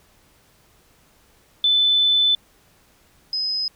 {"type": "tone pair in turn", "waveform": "sine", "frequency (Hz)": [3511, 5058], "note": ["A7", "D#8"], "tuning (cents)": [-4, 28], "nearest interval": "tritone", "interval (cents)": 632, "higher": "second", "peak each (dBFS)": [-14, -21], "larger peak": "first", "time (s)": [[1.64, 2.35], [3.33, 3.68]], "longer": "first", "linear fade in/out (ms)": 2, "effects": ["pink hiss -57 dBFS RMS until 3.75 s"]}